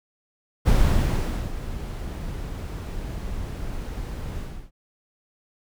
brown noise with ADSR envelope, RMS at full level -17 dBFS, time 0.65-4.71 s, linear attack 30 ms, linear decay 830 ms, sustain -14 dB, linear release 310 ms, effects none

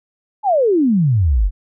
sine exponential sweep, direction down, 880 to 41.03 Hz, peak -11 dBFS, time 0.43-1.51 s, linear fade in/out 50 ms, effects none

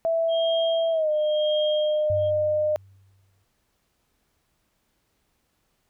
sine tone with pitch glide, 659.3 to 608.1 Hz, E5 to D#5, 0 to -40 cents, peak -20 dBFS, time 0.05-2.76 s, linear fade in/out 0 ms, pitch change -140 cents, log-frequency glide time 0.91-1.1 s
sine tone with tremolo, 3223 Hz, G7, 47 cents sharp, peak -28 dBFS, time 0.28-2.31 s, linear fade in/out 50 ms, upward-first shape sine, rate 0.95 Hz, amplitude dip 100%
sine tone with exponential decay, 96.9 Hz, G2, 20 cents flat, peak -26 dBFS, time 2.1-3.44 s, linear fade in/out 0 ms, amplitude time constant 290 ms
effects pink hiss -71 dBFS RMS until 5.89 s

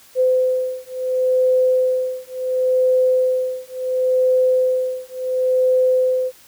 sine beating tone pair, 511 / 511.71 Hz, C5 / C5, -41 / -39 cents, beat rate 0.71 Hz, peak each -18 dBFS, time 0.15-6.32 s, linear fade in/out 50 ms, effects white hiss -48 dBFS RMS until 6.47 s

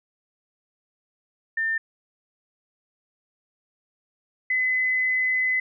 sine tone pair in turn, 1800 / 2023 Hz, A6 / B6, +39 / +41 cents, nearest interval major second, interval 202 cents, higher second, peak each -22 / -20 dBFS, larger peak second, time 1.57-1.78 / 4.5-5.6 s, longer second, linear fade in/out 5 ms, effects none

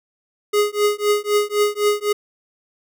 square tone with tremolo, 415.3 Hz, G#4, in tune, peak -13 dBFS, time 0.53-2.13 s, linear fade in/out 10 ms, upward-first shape triangle, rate 3.9 Hz, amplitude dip 100%, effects none

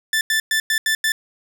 sawtooth tone bursts at uneven times, 1762 Hz, A6, 2 cents sharp, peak -13 dBFS, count 6, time 0.13-0.21 / 0.3-0.4 / 0.51-0.6 / 0.7-0.78 / 0.86-0.95 / 1.04-1.12 s, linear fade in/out 2 ms, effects none

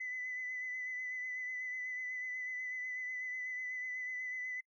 sine tone with vibrato, 2009 Hz, B6, 29 cents sharp, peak -37 dBFS, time 0-4.61 s, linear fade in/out 10 ms, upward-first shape sine, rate 8.1 Hz, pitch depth 23 cents each way, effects noise-tail reverb RT60 0.1 s tail -26 dB re dry + tanh soft clip ceiling -33 dBFS

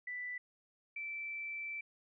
sine tone pair in turn, 1981 / 2329 Hz, B6 / D7, +5 / -15 cents, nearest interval minor third, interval 280 cents, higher second, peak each -39 / -39 dBFS, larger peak neither, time 0.07-0.38 / 0.96-1.81 s, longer second, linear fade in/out 5 ms, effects none

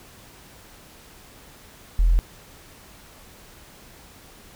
sine tone, 42 Hz, E1, 33 cents sharp, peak -13 dBFS, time 1.99-2.19 s, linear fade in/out 0 ms, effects tanh soft clip ceiling -10 dBFS + pink hiss -48 dBFS RMS until 4.55 s

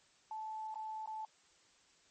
sine tone with dropouts, 872 Hz, A5, 16 cents flat, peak -40 dBFS, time 0.31-1.25 s, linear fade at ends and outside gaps 2 ms, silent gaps 0.743-0.756 / 1.06-1.074 s, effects white hiss -68 dBFS RMS until 2.1 s + MP3 32 kbps

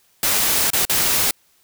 white noise with dropouts, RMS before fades -18 dBFS, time 0.23-1.31 s, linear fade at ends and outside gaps 2 ms, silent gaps 0.703-0.733 / 0.852-0.896 s, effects white hiss -59 dBFS RMS until 1.63 s

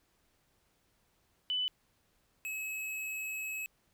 sine / square tone pair in turn, 2996 / 2573 Hz, F#7 / E7, +21 / -43 cents, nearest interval minor third, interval 264 cents, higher first, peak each -30 / -37 dBFS, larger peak first, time 1.5-1.68 / 2.45-3.66 s, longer second, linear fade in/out 0 ms, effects pink hiss -73 dBFS RMS until 3.93 s

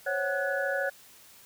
sine tone cluster, 521 / 554 / 745 / 1474 / 1693 Hz, C5 / C#5 / F#5 / F#6 / G#6, -7 / -1 / +12 / -7 / +33 cents, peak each -39 / -30 / -37 / -32 / -34 dBFS, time 0.06-0.9 s, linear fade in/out 10 ms, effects white hiss -54 dBFS RMS until 1.45 s

